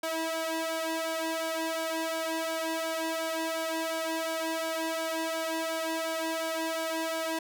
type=tone with flanger; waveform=sawtooth; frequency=324.2 Hz; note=E4; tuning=29 cents flat; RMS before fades=-32 dBFS; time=0.03-7.39 s; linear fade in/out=5 ms; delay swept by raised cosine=1.3 to 1.99 ms; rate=2.8 Hz; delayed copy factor=+0.9; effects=none